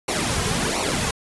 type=noise with flanger; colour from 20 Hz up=pink; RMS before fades=-23 dBFS; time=0.08-1.11 s; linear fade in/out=5 ms; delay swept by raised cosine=0.59 to 3.49 ms; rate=1.4 Hz; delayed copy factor=-0.7; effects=resampled to 24000 Hz